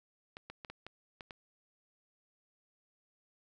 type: clicks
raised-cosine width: 0.3 ms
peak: -29 dBFS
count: 7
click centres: 0.369 / 0.5 / 0.648 / 0.7 / 0.866 / 1.208 / 1.308 s
effects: none